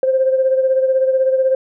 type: beating tone pair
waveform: sine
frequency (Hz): 523.3 / 539.3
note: C5 / C#5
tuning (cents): 0 / -48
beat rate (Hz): 16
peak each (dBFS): -12 / -20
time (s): 0.03-1.55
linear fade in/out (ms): 2
effects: tanh soft clip ceiling -5 dBFS